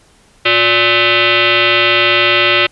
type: tone with frequency modulation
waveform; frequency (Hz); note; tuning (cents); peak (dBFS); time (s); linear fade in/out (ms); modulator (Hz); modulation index
sine; 358.9; F4; +47; -8; 0.45-2.67; 10; 470; 6.8
effects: pink hiss -49 dBFS RMS until 2.71 s + resampled to 24000 Hz